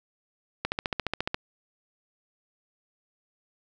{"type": "click train", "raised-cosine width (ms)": 0.3, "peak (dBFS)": -11, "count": 11, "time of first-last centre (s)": [0.65, 1.344], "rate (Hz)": 14.4, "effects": []}